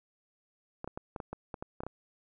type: clicks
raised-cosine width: 1 ms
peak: -24 dBFS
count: 11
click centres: 0.844 / 0.876 / 0.975 / 1.162 / 1.202 / 1.33 / 1.542 / 1.625 / 1.805 / 1.835 / 1.866 s
effects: none